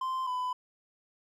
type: tone pair in turn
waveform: triangle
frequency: 1040 / 1002.6 Hz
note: C6 / B5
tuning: -11 / +26 cents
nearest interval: minor second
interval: 63 cents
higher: first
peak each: -28 dBFS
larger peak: neither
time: 0.01-0.27 / 0.27-0.53 s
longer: neither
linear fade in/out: 5 ms
effects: none